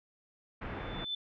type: low-pass noise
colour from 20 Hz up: pink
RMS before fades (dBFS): -40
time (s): 0.61-1.05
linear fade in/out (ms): 10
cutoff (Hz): 2300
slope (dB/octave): 24
type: tone with exponential growth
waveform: sine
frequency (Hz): 3520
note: A7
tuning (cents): 0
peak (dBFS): -31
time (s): 0.64-1.15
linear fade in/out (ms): 5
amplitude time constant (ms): 110
effects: none